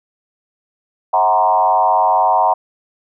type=tone with frequency modulation; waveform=sine; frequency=842 Hz; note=G#5; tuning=24 cents sharp; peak=-10 dBFS; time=1.13-2.54 s; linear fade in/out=10 ms; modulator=98 Hz; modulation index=1.9; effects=none